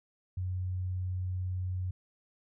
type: tone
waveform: sine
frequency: 91.8 Hz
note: F#2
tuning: 13 cents flat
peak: -31 dBFS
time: 0.37-1.91 s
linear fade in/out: 5 ms
effects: none